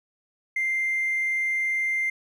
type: tone with hard clipping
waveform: sine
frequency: 2093 Hz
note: C7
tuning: in tune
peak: -23 dBFS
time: 0.56-2.1 s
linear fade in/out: 5 ms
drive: 1 dB
effects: none